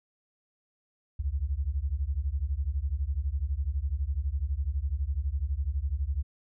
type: beating tone pair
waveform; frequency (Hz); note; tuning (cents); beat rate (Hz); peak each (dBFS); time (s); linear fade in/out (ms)
sine; 64 / 76; C2 / D#2; -38 / -40; 12; -30; 1.19-6.23; 10
effects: none